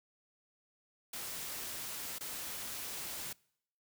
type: noise with dropouts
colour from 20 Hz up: white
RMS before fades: -42 dBFS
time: 1.13-3.33 s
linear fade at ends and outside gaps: 5 ms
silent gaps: 2.185-2.207 s
effects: noise-tail reverb RT60 0.7 s tail -25 dB re dry